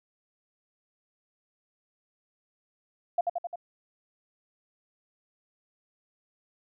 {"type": "tone with echo", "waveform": "sine", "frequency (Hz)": 695, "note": "F5", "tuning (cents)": -9, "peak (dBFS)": -21, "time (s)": [3.18, 3.21], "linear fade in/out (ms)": 5, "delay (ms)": 87, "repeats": 4, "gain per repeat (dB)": -3, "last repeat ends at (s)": 3.558, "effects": []}